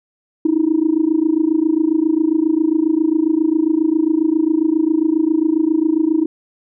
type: tone with amplitude modulation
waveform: sine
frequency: 317.2 Hz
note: D#4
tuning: 33 cents sharp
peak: -8 dBFS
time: 0.45-6.26 s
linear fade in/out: 5 ms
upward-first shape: sine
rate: 27.4 Hz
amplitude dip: 90%
effects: tanh soft clip ceiling -5 dBFS